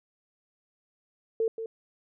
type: tone with echo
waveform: sine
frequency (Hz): 449.7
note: A4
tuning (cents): +38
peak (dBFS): -23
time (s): 1.4-1.48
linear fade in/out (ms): 2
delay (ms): 180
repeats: 1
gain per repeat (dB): -9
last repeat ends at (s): 1.66
effects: none